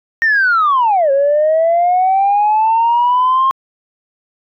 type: linear two-way sweep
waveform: sine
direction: down then up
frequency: 1853 to 541 to 1073 Hz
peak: -8 dBFS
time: 0.22-3.51 s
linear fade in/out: 0 ms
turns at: 1.11 s
effects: tanh soft clip ceiling -6 dBFS